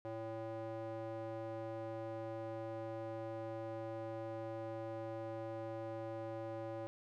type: tone with band-pass filter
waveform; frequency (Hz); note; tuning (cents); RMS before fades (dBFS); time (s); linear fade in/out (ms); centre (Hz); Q
square; 112.1; A2; +33; -44; 0.05-6.87; 0; 560; 1.9
effects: none